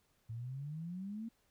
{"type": "exponential sweep", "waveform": "sine", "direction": "up", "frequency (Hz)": [110, 233.1], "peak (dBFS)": -40, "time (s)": [0.29, 1.29], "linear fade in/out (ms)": 10, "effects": ["pink hiss -75 dBFS RMS until 1.5 s"]}